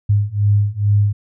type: beating tone pair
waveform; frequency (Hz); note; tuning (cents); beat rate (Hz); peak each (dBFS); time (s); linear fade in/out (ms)
sine; 101.6 / 103.9; G#2 / G#2; -38 / +1; 2.3; -16 / -15; 0.09-1.13; 10
effects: none